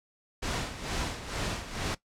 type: noise with tremolo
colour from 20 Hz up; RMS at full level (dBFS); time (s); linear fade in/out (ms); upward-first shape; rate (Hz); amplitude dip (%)
pink; -31; 0.42-1.95; 10; sine; 2.2; 70
effects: noise-tail reverb RT60 0.1 s tail -17 dB re dry + low-pass 7000 Hz 12 dB/octave